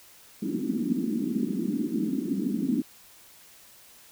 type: band-pass noise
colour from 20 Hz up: pink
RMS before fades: -28 dBFS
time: 0.42-2.82 s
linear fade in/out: 5 ms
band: 200 to 320 Hz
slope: 48 dB/octave
effects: white hiss -53 dBFS RMS until 4.11 s